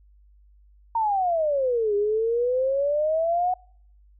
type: exponential two-way sweep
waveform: sine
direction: down then up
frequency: 932.3 to 403.8 to 740 Hz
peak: -20 dBFS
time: 0.95-3.54 s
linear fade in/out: 5 ms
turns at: 1.95 s
effects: noise-tail reverb RT60 0.6 s tail -25 dB re dry + added 50 Hz sine -52 dBFS peak until 4.19 s